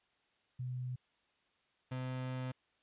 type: tone pair in turn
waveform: sine / 35% pulse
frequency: 125.9 / 128.4 Hz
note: B2 / C3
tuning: +34 / -32 cents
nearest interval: unison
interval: 34 cents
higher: second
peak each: -37 / -36 dBFS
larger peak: second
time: 0.59-0.96 / 1.91-2.52 s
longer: second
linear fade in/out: 10 ms
effects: white hiss -75 dBFS RMS until 2.82 s + resampled to 8000 Hz